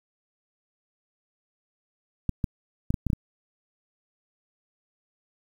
clicks, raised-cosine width 5 ms, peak -12 dBFS, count 7, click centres 2.293 / 2.442 / 2.905 / 2.942 / 3.067 / 3.102 / 3.132 s, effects 8-bit

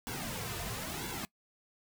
pink noise with flanger, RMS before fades -39 dBFS, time 0.07-1.25 s, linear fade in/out 0 ms, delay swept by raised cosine 1.6 to 3.7 ms, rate 1 Hz, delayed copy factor -0.75, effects noise-tail reverb RT60 0.1 s tail -22 dB re dry

